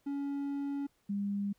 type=tone pair in turn; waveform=triangle / sine; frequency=281.3 / 201.2 Hz; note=C#4 / G3; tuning=+26 / +45 cents; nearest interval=tritone; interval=581 cents; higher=first; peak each=-31 / -31 dBFS; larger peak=neither; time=0.06-0.87 / 1.09-1.53 s; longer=first; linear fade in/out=10 ms; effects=pink hiss -73 dBFS RMS until 1.58 s

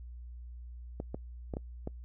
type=clicks; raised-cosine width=2 ms; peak=-23 dBFS; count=5; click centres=1.001 / 1.145 / 1.538 / 1.569 / 1.874 s; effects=noise-tail reverb RT60 0.1 s tail -26 dB re dry + added 60 Hz sine -43 dBFS peak until 2.04 s

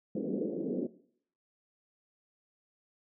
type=band-pass noise; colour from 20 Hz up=pink; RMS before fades=-34 dBFS; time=0.15-0.87 s; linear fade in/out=5 ms; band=190 to 500 Hz; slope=48 dB/octave; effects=noise-tail reverb RT60 0.6 s tail -18 dB re dry

